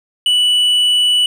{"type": "tone with tanh clipping", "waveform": "sine", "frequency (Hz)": 2960, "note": "F#7", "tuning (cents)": 0, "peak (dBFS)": -11, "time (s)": [0.26, 1.26], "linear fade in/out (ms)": 2, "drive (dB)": 5, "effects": []}